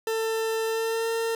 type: tone with pitch glide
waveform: 40% pulse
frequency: 446.6 to 455.5 Hz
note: A4 to A#4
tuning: +26 to -40 cents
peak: -24 dBFS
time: 0.07-1.35 s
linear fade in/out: 2 ms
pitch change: +34 cents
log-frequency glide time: 0.65-1.09 s
effects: none